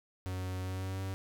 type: tone with pitch glide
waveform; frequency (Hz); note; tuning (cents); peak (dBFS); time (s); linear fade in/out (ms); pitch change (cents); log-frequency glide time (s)
45% pulse; 92.6 to 95.7; F#2 to G2; +2 to -41; -35; 0.26-1.14; 0; +57; 0.62-1.02
effects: none